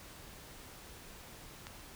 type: click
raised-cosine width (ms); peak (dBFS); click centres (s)
0.2; -27; 1.669
effects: pink hiss -52 dBFS RMS until 1.95 s

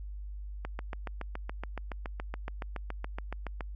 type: click train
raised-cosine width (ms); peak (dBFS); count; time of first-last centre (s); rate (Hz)
0.5; -22; 22; 0.65-3.608; 7.1
effects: added 50 Hz sine -38 dBFS peak until 3.75 s

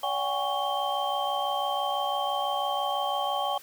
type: tone cluster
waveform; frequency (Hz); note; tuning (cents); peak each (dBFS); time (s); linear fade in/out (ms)
sine; 575 / 750 / 816 / 1111 / 3146; D5 / F#5 / G#5 / C#6 / G7; -37 / +23 / -31 / +4 / +6; -34 / -32 / -30 / -32 / -35; 0.03-3.58; 5
effects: white hiss -50 dBFS RMS until 3.62 s

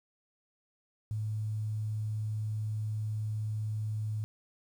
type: tone with quantisation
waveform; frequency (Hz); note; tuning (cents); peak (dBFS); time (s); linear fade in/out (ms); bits
sine; 107.6; A2; -38; -31; 1.11-4.24; 0; 10
effects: none

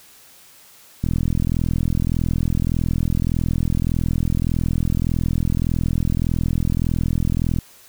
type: click train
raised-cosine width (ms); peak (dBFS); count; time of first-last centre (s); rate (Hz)
5; -8; 274; 1.04-7.587; 41.7
effects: white hiss -48 dBFS RMS until 7.88 s

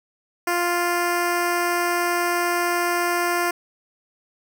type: tone with notch filter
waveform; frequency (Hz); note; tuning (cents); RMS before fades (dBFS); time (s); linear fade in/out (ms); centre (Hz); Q
10% pulse; 349.2; F4; 0; -22; 0.47-3.51; 5; 4000; 1.9
effects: none

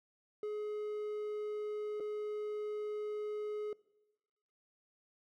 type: tone with dropouts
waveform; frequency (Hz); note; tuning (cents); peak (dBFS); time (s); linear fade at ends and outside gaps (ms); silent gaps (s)
triangle; 421.6; G#4; +26; -34; 0.43-3.73; 2; 2-2.004
effects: noise-tail reverb RT60 1.0 s tail -21 dB re dry

